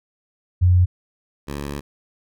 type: tone pair in turn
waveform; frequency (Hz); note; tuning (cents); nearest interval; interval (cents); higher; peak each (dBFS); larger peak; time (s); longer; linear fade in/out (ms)
sine / 10% pulse; 90 / 71.43; F#2 / D2; -47 / -47; major third; 400; first; -11 / -19; first; 0.61-0.86 / 1.47-1.81; second; 20
effects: none